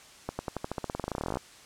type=accelerating click train; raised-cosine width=1 ms; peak=-17 dBFS; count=25; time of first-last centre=0.29-1.371 s; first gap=100 ms; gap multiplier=0.92; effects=white hiss -52 dBFS RMS until 1.65 s + low-pass 8000 Hz 12 dB/octave